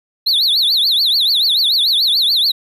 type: tone with vibrato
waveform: triangle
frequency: 3939 Hz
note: B7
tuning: 5 cents flat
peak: -10 dBFS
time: 0.26-2.52 s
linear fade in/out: 10 ms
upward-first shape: triangle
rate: 6.9 Hz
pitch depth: 290 cents each way
effects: none